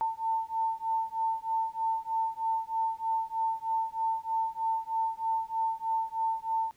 sine beating tone pair, 895 / 898.2 Hz, A5 / A5, +29 / +35 cents, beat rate 3.2 Hz, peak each -31 dBFS, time 0.01-6.71 s, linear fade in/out 0 ms, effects pink hiss -65 dBFS RMS until 6.76 s

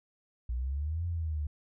sine exponential two-way sweep, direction up then down, 58 to 87.31 to 72.8 Hz, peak -30 dBFS, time 0.49-1.47 s, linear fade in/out 5 ms, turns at 1.06 s, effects none

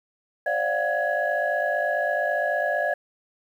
sine tone cluster, 538 / 593 / 693 / 742 / 1674 Hz, C5 / D5 / F5 / F#5 / G#6, +48 / +17 / -14 / +5 / +13 cents, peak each -31 / -26 / -27 / -32 / -26 dBFS, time 0.46-2.94 s, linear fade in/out 5 ms, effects tanh soft clip ceiling -12 dBFS + 9-bit

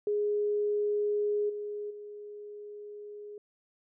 sine tone with level steps, 415.3 Hz, G#4, in tune, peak -26 / -34 / -41 dBFS, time 0.07-3.38 s, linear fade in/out 2 ms, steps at 1.49 / 1.9 s, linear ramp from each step 10 ms, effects none

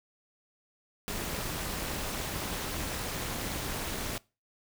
pink noise with amplitude modulation, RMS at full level -32 dBFS, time 1.08-4.18 s, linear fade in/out 0 ms, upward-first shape sine, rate 240 Hz, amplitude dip 70%, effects noise-tail reverb RT60 0.3 s tail -23 dB re dry

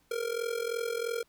square tone with amplitude modulation, 466.2 Hz, A#4, in tune, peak -28 dBFS, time 0.11-1.23 s, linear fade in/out 5 ms, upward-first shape sine, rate 43 Hz, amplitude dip 80%, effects pink hiss -69 dBFS RMS until 1.28 s

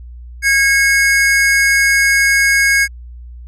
square tone pair together, 1637 / 2185 Hz, G#6 / C#7, -25 / -26 cents, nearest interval perfect fourth, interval 499 cents, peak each -13 dBFS, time 0.42-2.88 s, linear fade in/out 50 ms, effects added 60 Hz sine -30 dBFS peak until 3.47 s + low-pass 12000 Hz 12 dB/octave

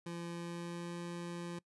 25% pulse tone with pitch glide, 171 to 172.79 Hz, F3 to F3, -36 to -18 cents, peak -37 dBFS, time 0.06-1.59 s, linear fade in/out 5 ms, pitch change +18 cents, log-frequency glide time 0.29-0.98 s, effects noise-tail reverb RT60 0.1 s tail -23 dB re dry + resampled to 24000 Hz

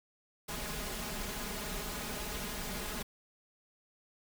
pink noise with comb filter, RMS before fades -39 dBFS, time 0.48-3.03 s, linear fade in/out 10 ms, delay 4.8 ms, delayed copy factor +0.8, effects none

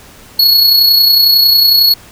square tone with amplitude modulation, 4357 Hz, C#8, 31 cents flat, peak -4 dBFS, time 0.39-1.94 s, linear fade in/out 5 ms, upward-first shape sine, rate 31 Hz, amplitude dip 40%, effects pink hiss -38 dBFS RMS until 2.11 s

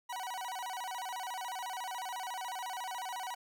40% pulse tone with vibrato, 852 Hz, G#5, 44 cents sharp, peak -37 dBFS, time 0.09-3.35 s, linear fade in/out 10 ms, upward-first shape square, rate 14 Hz, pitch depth 220 cents each way, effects none

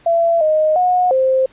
sine tone with pitch steps, 673 / 620 / 726 / 524 Hz, E5 / D#5 / F#5 / C5, +36 / -6 / -33 / +2 cents, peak -11 dBFS, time 0.06-1.46 s, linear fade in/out 5 ms, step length 350 ms, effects pink hiss -50 dBFS RMS until 1.52 s + resampled to 8000 Hz

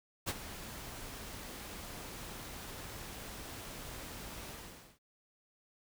pink noise with ADSR envelope, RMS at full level -33 dBFS, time 0.26-4.99 s, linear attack 26 ms, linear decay 44 ms, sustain -13 dB, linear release 510 ms, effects none

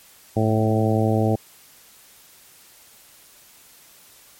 harmonic tone with a mistuned harmonic, 110 Hz, A2, in tune, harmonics 1 / 2 / 3 / 4 / 5 / 6 / 7, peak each -20 / -23 / -25 / -26 / -27 / -28 / -28 dBFS, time 0.36-1.36 s, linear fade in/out 10 ms, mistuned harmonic 1, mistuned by -23 cents, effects white hiss -50 dBFS RMS until 4.39 s + MP3 64 kbps

